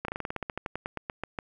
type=slowing click train; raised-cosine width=0.5 ms; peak=-17 dBFS; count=18; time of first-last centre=0.05-1.388 s; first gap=33 ms; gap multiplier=1.1; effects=9-bit